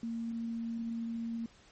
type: tone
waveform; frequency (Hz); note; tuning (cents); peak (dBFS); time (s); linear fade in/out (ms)
sine; 230; A#3; -23; -34; 0.03-1.46; 2
effects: pink hiss -61 dBFS RMS until 1.71 s + MP3 32 kbps